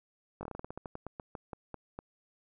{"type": "slowing click train", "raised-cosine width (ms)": 1, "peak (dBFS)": -26, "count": 18, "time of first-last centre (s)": [0.41, 1.99], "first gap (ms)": 20, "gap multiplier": 1.17, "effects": []}